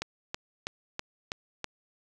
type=click train; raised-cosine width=0.2 ms; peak=-15 dBFS; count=6; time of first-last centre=0.02-1.643 s; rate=3.08 Hz; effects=none